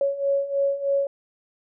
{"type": "beating tone pair", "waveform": "sine", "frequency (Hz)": [554.4, 557.6], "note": ["C#5", "C#5"], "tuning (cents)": [0, 10], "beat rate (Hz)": 3.2, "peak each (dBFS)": [-26, -22], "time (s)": [0.01, 1.07], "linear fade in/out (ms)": 2, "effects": []}